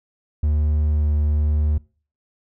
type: tone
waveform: triangle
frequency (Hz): 75.1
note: D2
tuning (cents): +39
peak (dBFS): -14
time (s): 0.43-1.78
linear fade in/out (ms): 5
effects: noise-tail reverb RT60 0.4 s tail -23 dB re dry